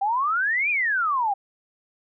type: exponential two-way sweep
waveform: sine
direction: up then down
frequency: 769 to 2489 to 769 Hz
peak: -20 dBFS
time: 0.01-1.34 s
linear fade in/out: 10 ms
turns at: 0.7 s
effects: none